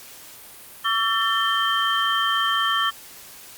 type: tone cluster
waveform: sine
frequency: 1134 / 1338 / 1787 / 3134 Hz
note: C#6 / E6 / A6 / G7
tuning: +39 / +25 / +26 / -1 cents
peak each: -24 / -25 / -25 / -24 dBFS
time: 0.84-2.91 s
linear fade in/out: 20 ms
effects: white hiss -43 dBFS RMS until 3.57 s + Opus 48 kbps